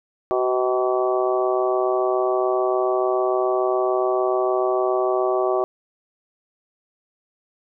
harmonic tone with a mistuned harmonic, 126.9 Hz, B2, 47 cents sharp, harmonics 3 / 4 / 5 / 6 / 7 / 8 / 9, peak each -21 / -29 / -23 / -27 / -35 / -36 / -28 dBFS, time 0.31-5.64 s, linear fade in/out 0 ms, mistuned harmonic 3, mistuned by -15 cents, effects none

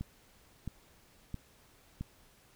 click train, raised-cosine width 5 ms, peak -25 dBFS, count 4, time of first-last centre 0.01-2.01 s, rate 1.5 Hz, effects pink hiss -63 dBFS RMS until 2.55 s

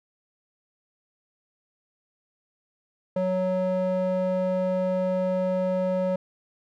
square tone with band-pass filter, 185 Hz, F#3, in tune, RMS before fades -25 dBFS, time 3.16-6.16 s, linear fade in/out 5 ms, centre 460 Hz, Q 4, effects none

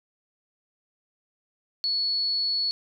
sine tone, 4400 Hz, C#8, 14 cents flat, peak -23 dBFS, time 1.84-2.71 s, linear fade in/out 0 ms, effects none

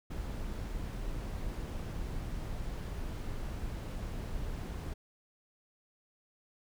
brown noise, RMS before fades -38 dBFS, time 0.1-4.94 s, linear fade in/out 10 ms, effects none

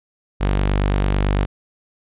sawtooth tone, 49 Hz, G1, in tune, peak -12 dBFS, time 0.4-1.46 s, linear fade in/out 20 ms, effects resampled to 8000 Hz

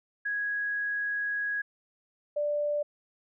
sine tone pair in turn, 1660 / 588.6 Hz, G#6 / D5, -1 / +4 cents, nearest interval octave + tritone, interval 1795 cents, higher first, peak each -28 / -26 dBFS, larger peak second, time 0.25-1.62 / 2.36-2.83 s, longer first, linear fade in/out 10 ms, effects none

